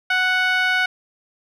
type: tone with band-pass filter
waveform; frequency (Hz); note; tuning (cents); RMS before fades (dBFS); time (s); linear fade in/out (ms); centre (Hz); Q
10% pulse; 740; F#5; 0; -19; 0.1-0.86; 5; 1500; 1.6
effects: none